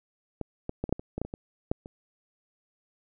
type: clicks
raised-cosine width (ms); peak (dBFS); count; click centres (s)
2; -19 / -18 / -16 / -21 / -10 / -25 / -19 / -15 / -24 / -22 / -12 / -28; 12; 0.413 / 0.694 / 0.84 / 0.893 / 0.926 / 0.995 / 1.18 / 1.216 / 1.25 / 1.339 / 1.715 / 1.859
effects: none